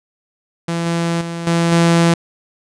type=tone with level steps; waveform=sawtooth; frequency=168.6 Hz; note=E3; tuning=39 cents sharp; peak=-14 / -12 / -19 / -9 / -6 dBFS; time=0.68-2.14 s; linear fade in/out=5 ms; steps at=0.86 / 1.21 / 1.47 / 1.72 s; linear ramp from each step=2 ms; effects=resampled to 22050 Hz